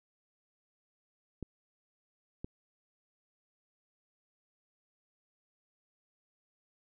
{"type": "clicks", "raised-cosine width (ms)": 3, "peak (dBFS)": -26, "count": 2, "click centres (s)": [1.427, 2.445], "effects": []}